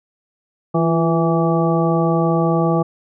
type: harmonic tone with a mistuned harmonic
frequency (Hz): 164.81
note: E3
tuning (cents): 0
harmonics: 1 / 2 / 3 / 4 / 5 / 7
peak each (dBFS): -17 / -20 / -22 / -23 / -24 / -25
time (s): 0.74-2.83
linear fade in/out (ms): 10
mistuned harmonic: 2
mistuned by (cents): +52
effects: none